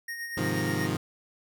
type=tone with tremolo; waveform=square; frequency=1861 Hz; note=A#6; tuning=3 cents flat; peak=-33 dBFS; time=0.08-0.87 s; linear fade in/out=5 ms; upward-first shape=sine; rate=8.4 Hz; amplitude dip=45%
type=chord; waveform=20% pulse; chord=F minor seventh; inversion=first; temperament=equal; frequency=103.83 / 130.81 / 155.56 / 174.61 Hz; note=Ab2 / C3 / Eb3 / F3; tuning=0 / 0 / 0 / 0 cents; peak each=-28 dBFS; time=0.37-0.97 s; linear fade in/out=5 ms
effects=none